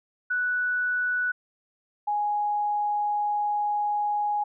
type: tone pair in turn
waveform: sine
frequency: 1480 / 830.6 Hz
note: F#6 / G#5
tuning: 0 / 0 cents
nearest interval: minor seventh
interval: 1000 cents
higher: first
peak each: -23 dBFS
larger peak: neither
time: 0.3-1.32 / 2.07-4.44 s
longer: second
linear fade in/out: 10 ms
effects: none